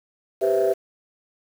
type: chord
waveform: sine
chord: C major seventh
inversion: second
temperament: equal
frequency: 392 / 493.9 / 523.3 / 659.3 Hz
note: G4 / B4 / C5 / E5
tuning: 0 / 0 / 0 / 0 cents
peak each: -20 / -24 / -25 / -21 dBFS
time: 0.41-0.74 s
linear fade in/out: 20 ms
effects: tanh soft clip ceiling -11 dBFS + 7-bit

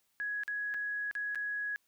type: tone with dropouts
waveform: sine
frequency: 1671 Hz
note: G#6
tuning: 10 cents sharp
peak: -33 dBFS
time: 0.2-1.76 s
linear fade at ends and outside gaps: 0 ms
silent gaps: 0.435-0.479 / 0.74-0.744 / 1.112-1.152 / 1.348-1.356 s
effects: white hiss -75 dBFS RMS until 1.87 s

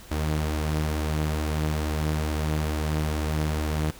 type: tone pair together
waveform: sawtooth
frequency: 76.4 / 155.07 Hz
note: D#2 / D#3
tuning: -31 / -6 cents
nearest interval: octave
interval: 1225 cents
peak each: -21 / -28 dBFS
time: 0.11-3.91 s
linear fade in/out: 5 ms
effects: added 50 Hz sine -48 dBFS peak until 3.99 s + pink hiss -47 dBFS RMS until 3.99 s

